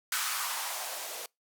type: noise with band-pass filter sweep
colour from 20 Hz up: violet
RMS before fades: -35 dBFS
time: 0.12-1.26 s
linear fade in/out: 2 ms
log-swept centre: 1400 to 480 Hz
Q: 2.7
effects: noise-tail reverb RT60 0.2 s tail -26 dB re dry